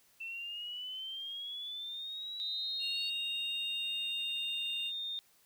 sine exponential sweep, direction up, 2675 to 4435 Hz, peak -39 dBFS, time 0.2-3.1 s, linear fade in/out 10 ms
sine tone with pitch glide, 3729 to 3654 Hz, A#7 to A#7, 0 to -35 cents, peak -36 dBFS, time 2.4-5.19 s, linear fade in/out 0 ms, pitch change -35 cents, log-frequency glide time 3.04-5.03 s
triangle tone, 2794 Hz, F7, in tune, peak -36 dBFS, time 2.79-4.92 s, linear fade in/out 50 ms
effects white hiss -67 dBFS RMS until 5.45 s

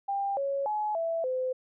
sine tone with pitch steps, 795 / 554 / 847 / 662 / 513 Hz, G5 / C#5 / G#5 / E5 / C5, +24 / -1 / +34 / +7 / -34 cents, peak -27 dBFS, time 0.08-1.53 s, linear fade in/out 10 ms, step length 290 ms, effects none

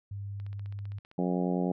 sine tone with pitch glide, 100 to 100.81 Hz, G2 to G2, +35 to +49 cents, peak -35 dBFS, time 0.11-0.99 s, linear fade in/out 5 ms, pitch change +14 cents, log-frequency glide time 0.23-0.68 s
click train, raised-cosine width 0.3 ms, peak -38 dBFS, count 12, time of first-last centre 0.4-1.114 s, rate 15.4 Hz
harmonic tone, 90 Hz, F#2, 47 cents flat, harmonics 2 / 3 / 4 / 5 / 6 / 7 / 8 / 9, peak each -29 / -33 / -35 / -37 / -39 / -40 / -41 / -42 dBFS, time 1.18-1.72 s, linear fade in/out 5 ms
effects none

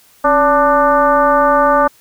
sine tone with frequency modulation, 880 Hz, A5, in tune, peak -8 dBFS, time 0.24-1.88 s, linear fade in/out 10 ms, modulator 304 Hz, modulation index 1.6, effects white hiss -49 dBFS RMS until 2 s

